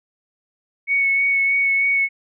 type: tone with vibrato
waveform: sine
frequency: 2217 Hz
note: C#7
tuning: in tune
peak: -15 dBFS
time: 0.87-2.09 s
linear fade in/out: 50 ms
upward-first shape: sine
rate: 3.2 Hz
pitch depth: 14 cents each way
effects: none